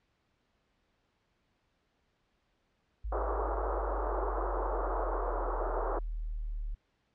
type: linear sweep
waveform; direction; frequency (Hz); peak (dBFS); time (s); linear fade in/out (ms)
sine; down; 52.6 to 36.71; -33; 3.04-6.75; 10
type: band-pass noise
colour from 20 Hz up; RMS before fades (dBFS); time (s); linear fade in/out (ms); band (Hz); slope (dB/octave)
pink; -35; 3.12-5.99; 5; 350 to 1300; 48
effects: pink hiss -75 dBFS RMS until 7.14 s + low-pass 4000 Hz 12 dB/octave